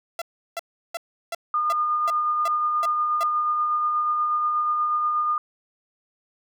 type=tone bursts; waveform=sawtooth; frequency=675 Hz; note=E5; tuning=41 cents sharp; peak=-23 dBFS; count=9; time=0.19-3.233 s; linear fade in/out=2 ms; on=27 ms; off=350 ms
type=tone with tremolo; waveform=sine; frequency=1217 Hz; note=D#6; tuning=39 cents flat; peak=-19 dBFS; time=1.54-5.38 s; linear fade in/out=2 ms; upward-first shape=sine; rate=8.3 Hz; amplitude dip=25%
effects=none